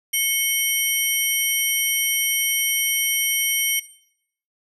sine tone cluster, 2190 / 3101 / 5740 / 8740 / 11610 Hz, C#7 / G7 / F8 / C#9 / F#9, -22 / -19 / +47 / -26 / -34 cents, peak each -25 dBFS, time 0.13-3.8 s, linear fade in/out 10 ms, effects noise-tail reverb RT60 0.7 s tail -19 dB re dry

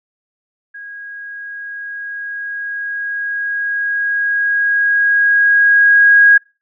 sine tone with level ramp, 1643 Hz, G#6, 19 cents flat, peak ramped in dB -29 to -4 dBFS, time 0.74-6.38 s, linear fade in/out 10 ms, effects noise-tail reverb RT60 0.3 s tail -26 dB re dry

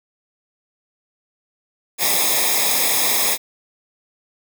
white noise with comb filter, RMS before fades -18 dBFS, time 1.98-3.38 s, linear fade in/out 50 ms, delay 0.68 ms, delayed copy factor -0.9, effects none

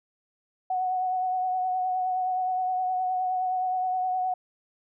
sine tone with vibrato, 740 Hz, F#5, in tune, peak -24 dBFS, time 0.7-4.34 s, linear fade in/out 5 ms, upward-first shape triangle, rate 9.6 Hz, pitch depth 27 cents each way, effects none

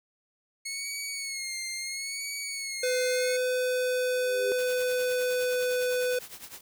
15% pulse tone with vibrato, 2181 Hz, C#7, 29 cents flat, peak -26 dBFS, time 0.65-3.37 s, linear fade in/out 10 ms, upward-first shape sine, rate 0.74 Hz, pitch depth 63 cents each way
square tone with pitch glide, 504 to 499.4 Hz, B4 to B4, +35 to +19 cents, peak -26 dBFS, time 2.83-6.19 s, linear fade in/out 5 ms, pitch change -16 cents, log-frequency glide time 3.56-5.66 s
sine tone with exponential growth, 403.3 Hz, G4, 49 cents sharp, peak -26 dBFS, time 4.01-4.52 s, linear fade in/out 0 ms, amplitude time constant 110 ms
white noise with tremolo, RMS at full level -41 dBFS, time 4.58-6.61 s, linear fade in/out 5 ms, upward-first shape triangle, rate 9.8 Hz, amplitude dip 85%
effects none

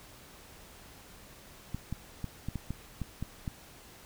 clicks, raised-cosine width 5 ms, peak -22 dBFS, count 9, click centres 1.746 / 1.926 / 2.243 / 2.486 / 2.557 / 2.706 / 3.017 / 3.226 / 3.478 s, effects pink hiss -53 dBFS RMS until 4.05 s

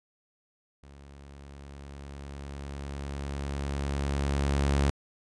sawtooth tone with level ramp, 70 Hz, C#2, 18 cents sharp, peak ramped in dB -45 to -18 dBFS, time 0.83-4.9 s, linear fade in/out 0 ms, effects resampled to 22050 Hz

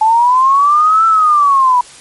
sine linear two-way sweep, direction up then down, 860 to 1337 to 968 Hz, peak -6 dBFS, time 0.01-1.81 s, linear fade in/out 5 ms, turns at 1.06 s, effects white hiss -37 dBFS RMS until 2 s + MP3 48 kbps

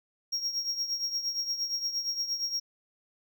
triangle tone with tremolo, 5588 Hz, F8, in tune, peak -25 dBFS, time 0.32-2.6 s, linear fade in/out 10 ms, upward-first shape triangle, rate 8.6 Hz, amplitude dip 75%, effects none

